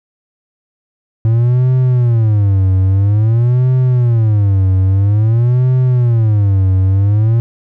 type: tone with vibrato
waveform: triangle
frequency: 110 Hz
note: A2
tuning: in tune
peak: -6 dBFS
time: 1.25-7.4 s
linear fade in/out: 0 ms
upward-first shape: sine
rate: 0.5 Hz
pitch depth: 270 cents each way
effects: none